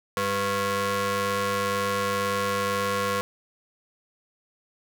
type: ring-modulated tone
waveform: sawtooth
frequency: 297.2 Hz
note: D4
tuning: 21 cents sharp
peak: -17 dBFS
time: 0.17-3.21 s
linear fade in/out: 0 ms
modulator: 794 Hz
effects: none